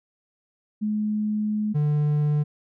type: tone pair in turn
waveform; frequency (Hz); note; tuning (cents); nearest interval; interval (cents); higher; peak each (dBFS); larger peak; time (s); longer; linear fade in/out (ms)
sine / triangle; 212.1 / 148.64; G#3 / D3; +37 / +21; tritone; 616; first; -22 / -17; second; 0.81-1.74 / 1.74-2.44; first; 20
effects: none